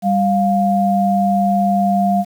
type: tone pair together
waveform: sine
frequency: 196.99 / 702 Hz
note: G3 / F5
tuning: +9 / +9 cents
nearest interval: octave + minor seventh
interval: 2200 cents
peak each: -15 dBFS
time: 0.02-2.25 s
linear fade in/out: 50 ms
effects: 7-bit